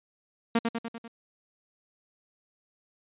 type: tone with echo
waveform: sawtooth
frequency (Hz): 231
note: A#3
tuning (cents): -16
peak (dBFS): -17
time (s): 0.55-0.59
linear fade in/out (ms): 5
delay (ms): 98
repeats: 5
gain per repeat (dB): -4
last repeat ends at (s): 1.08
effects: resampled to 8000 Hz